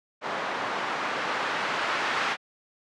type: noise with low-pass filter sweep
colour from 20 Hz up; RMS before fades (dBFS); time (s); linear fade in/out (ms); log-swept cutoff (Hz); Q
blue; -29; 0.21-2.37; 50; 980 to 1600; 0.97
effects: high-pass 150 Hz 12 dB/octave + low-pass 6000 Hz 12 dB/octave